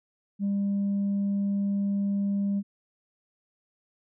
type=tone; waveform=sine; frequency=200 Hz; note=G3; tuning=35 cents sharp; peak=-22 dBFS; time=0.39-2.63 s; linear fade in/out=50 ms; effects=tanh soft clip ceiling -22 dBFS